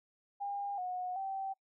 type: tone with pitch steps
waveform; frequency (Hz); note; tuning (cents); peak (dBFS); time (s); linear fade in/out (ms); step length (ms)
sine; 805 / 729 / 775; G5 / F#5 / G5; +46 / -26 / -20; -35; 0.4-1.54; 20; 380
effects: noise-tail reverb RT60 0.1 s tail -25 dB re dry